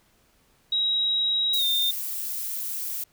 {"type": "tone with pitch glide", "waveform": "sine", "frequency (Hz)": [3832, 3623], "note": ["A#7", "A7"], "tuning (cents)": [47, 50], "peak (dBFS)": -21, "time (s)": [0.72, 1.91], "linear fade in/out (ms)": 5, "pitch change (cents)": -97, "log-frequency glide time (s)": [1.58, 1.64]}
{"type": "noise", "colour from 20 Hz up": "violet", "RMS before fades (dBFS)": -31, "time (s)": [1.53, 3.04], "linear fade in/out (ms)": 5}
{"effects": ["pink hiss -63 dBFS RMS until 3.12 s"]}